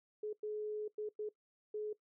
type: tone bursts at uneven times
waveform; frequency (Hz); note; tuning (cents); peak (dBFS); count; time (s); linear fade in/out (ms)
sine; 424.4; G#4; +38; -37; 5; 0.23-0.33 / 0.43-0.88 / 0.98-1.09 / 1.19-1.29 / 1.74-1.93; 5
effects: noise-tail reverb RT60 0.1 s tail -19 dB re dry